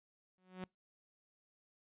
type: tone with exponential growth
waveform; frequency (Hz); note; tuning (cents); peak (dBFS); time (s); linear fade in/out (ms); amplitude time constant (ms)
sawtooth; 184.6; F#3; -4; -36; 0.38-0.64; 0; 56
effects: noise-tail reverb RT60 0.2 s tail -26 dB re dry + resampled to 8000 Hz